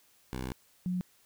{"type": "tone pair in turn", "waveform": ["10% pulse", "sine"], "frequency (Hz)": [63.8, 180.82], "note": ["C2", "F#3"], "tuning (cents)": [-43, -40], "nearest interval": "octave + tritone", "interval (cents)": 1803, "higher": "second", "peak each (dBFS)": [-27, -29], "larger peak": "first", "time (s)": [[0.33, 0.52], [0.86, 1.01]], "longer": "first", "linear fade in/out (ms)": 0, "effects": ["white hiss -65 dBFS RMS until 1.25 s"]}